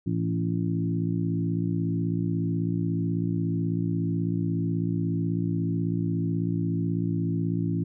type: harmonic tone with a mistuned harmonic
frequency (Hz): 56.3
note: A1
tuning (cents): +40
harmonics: 2 / 3 / 4 / 5 / 6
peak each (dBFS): -29 / -27 / -39 / -31 / -35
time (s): 0.06-7.84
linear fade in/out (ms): 10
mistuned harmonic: 2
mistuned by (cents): -29
effects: none